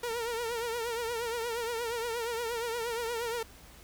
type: tone with vibrato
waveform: sawtooth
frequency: 466.2 Hz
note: A#4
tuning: in tune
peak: -28 dBFS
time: 0.03-3.43 s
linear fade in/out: 5 ms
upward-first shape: triangle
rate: 8.5 Hz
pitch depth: 88 cents each way
effects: added 60 Hz sine -57 dBFS peak until 3.83 s + pink hiss -54 dBFS RMS until 3.83 s